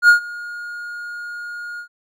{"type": "tone with ADSR envelope", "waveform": "triangle", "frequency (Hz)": 1429, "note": "F6", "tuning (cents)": 39, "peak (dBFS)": -3, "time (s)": [0.02, 1.88], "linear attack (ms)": 66, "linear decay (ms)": 110, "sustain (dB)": -23, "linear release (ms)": 90, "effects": []}